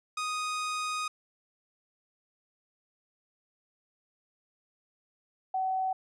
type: tone pair in turn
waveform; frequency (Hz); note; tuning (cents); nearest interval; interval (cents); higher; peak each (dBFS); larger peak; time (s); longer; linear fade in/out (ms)
sawtooth / sine; 1244.5 / 755.8; D#6 / F#5; 0 / +37; major sixth; 863; first; -27; neither; 0.17-1.08 / 5.54-5.93; first; 5
effects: resampled to 22050 Hz